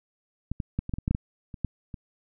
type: clicks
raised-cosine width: 5 ms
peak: -17 / -17 / -14 / -21 / -15 / -21 / -13 / -11 / -14 / -26 / -14 / -24 dBFS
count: 12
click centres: 0.516 / 0.602 / 0.79 / 0.894 / 0.938 / 0.985 / 1.079 / 1.11 / 1.149 / 1.542 / 1.647 / 1.942 s
effects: none